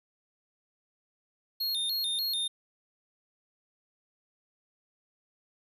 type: tone with vibrato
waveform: square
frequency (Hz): 3951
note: B7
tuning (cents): 0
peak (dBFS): -29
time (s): 1.6-2.48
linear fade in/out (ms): 10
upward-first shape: square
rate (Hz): 3.4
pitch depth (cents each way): 140
effects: none